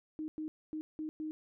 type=tone bursts at uneven times; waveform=sine; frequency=310.5 Hz; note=D#4; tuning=3 cents flat; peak=-36 dBFS; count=5; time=0.19-0.28 / 0.38-0.48 / 0.73-0.81 / 0.99-1.09 / 1.2-1.31 s; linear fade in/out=0 ms; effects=none